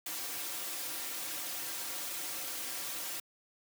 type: noise with comb filter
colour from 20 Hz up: white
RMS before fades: -39 dBFS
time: 0.06-3.2 s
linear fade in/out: 5 ms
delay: 4.7 ms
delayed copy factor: -0.8
effects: high-pass 200 Hz 12 dB/octave